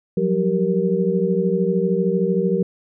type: tone cluster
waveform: sine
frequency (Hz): 177.1 / 190.2 / 388.1 / 467.7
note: F3 / F#3 / G4 / A#4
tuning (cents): +24 / +48 / -17 / +6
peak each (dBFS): -22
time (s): 0.17-2.63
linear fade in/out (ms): 5
effects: none